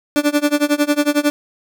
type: tone with tremolo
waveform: 30% pulse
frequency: 293.1 Hz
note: D4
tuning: 3 cents flat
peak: -8 dBFS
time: 0.16-1.3 s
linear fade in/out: 0 ms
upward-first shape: sine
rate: 11 Hz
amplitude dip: 95%
effects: none